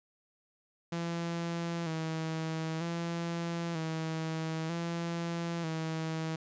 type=tone with vibrato; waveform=sawtooth; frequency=164.81 Hz; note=E3; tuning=in tune; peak=-29 dBFS; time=0.92-6.36 s; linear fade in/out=5 ms; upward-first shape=square; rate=0.53 Hz; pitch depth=46 cents each way; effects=resampled to 16000 Hz

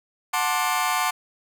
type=chord; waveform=sawtooth; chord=D dominant seventh; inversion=first; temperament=just; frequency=734.2 / 881 / 1057.2 / 1174.7 Hz; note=F#5 / A5 / C6 / D6; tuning=-14 / +2 / +18 / 0 cents; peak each=-23 dBFS; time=0.33-1.11 s; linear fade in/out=10 ms; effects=none

